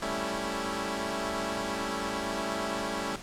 10% pulse chord, A dominant seventh, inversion third, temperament equal, 196 / 220 / 277.2 / 329.6 Hz, G3 / A3 / C#4 / E4, 0 / 0 / 0 / 0 cents, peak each -28 / -28 / -28 / -29 dBFS, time 0.02-3.16 s, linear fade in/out 2 ms, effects pink hiss -44 dBFS RMS until 3.22 s + low-pass 9000 Hz 12 dB/octave

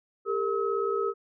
sine tone cluster, 399.6 / 457.3 / 1283 Hz, G4 / A#4 / E6, +33 / -33 / -47 cents, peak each -28 / -30 / -31 dBFS, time 0.25-1.14 s, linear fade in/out 50 ms, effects none

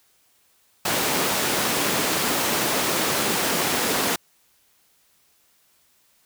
pink high-pass noise, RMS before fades -23 dBFS, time 0.85-4.16 s, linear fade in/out 5 ms, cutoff 230 Hz, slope 12 dB/octave, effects white hiss -62 dBFS RMS until 6.25 s

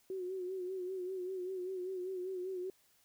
sine tone with vibrato, 370.4 Hz, F#4, 2 cents sharp, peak -37 dBFS, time 0.1-2.7 s, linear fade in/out 2 ms, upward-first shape sine, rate 5.1 Hz, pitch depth 58 cents each way, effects white hiss -70 dBFS RMS until 3.04 s

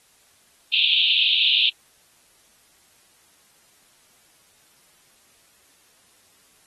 white band-pass noise, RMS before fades -19 dBFS, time 0.73-1.7 s, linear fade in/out 10 ms, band 2600 to 3800 Hz, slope 96 dB/octave, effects white hiss -58 dBFS RMS until 6.66 s + AAC 32 kbps

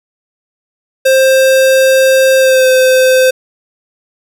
square tone with pitch glide, 528 to 516.8 Hz, C5 to C5, +16 to -21 cents, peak -6 dBFS, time 1.05-3.31 s, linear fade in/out 10 ms, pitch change -37 cents, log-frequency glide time 2.38-2.68 s, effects none

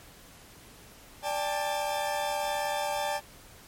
40% pulse chord, D suspended fourth, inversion none, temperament equal with one note detuned, 587.3 / 801.4 / 880 Hz, D5 / G5 / A5, 0 / +38 / 0 cents, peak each -32 dBFS, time 1.22-3.21 s, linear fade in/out 50 ms, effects pink hiss -52 dBFS RMS until 3.67 s + MP3 64 kbps

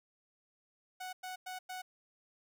sawtooth tone bursts, 740 Hz, F#5, in tune, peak -37 dBFS, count 4, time 1-1.82 s, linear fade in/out 10 ms, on 130 ms, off 100 ms, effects none

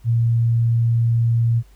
sine tone, 116.3 Hz, A#2, 4 cents flat, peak -14 dBFS, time 0.04-1.63 s, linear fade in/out 50 ms, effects added 50 Hz sine -46 dBFS peak until 1.75 s + pink hiss -58 dBFS RMS until 1.75 s

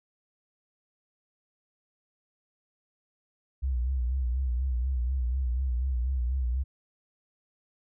sine tone with vibrato, 63.2 Hz, B1, 41 cents sharp, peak -25 dBFS, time 3.62-6.64 s, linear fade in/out 20 ms, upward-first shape sine, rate 4.1 Hz, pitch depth 100 cents each way, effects none

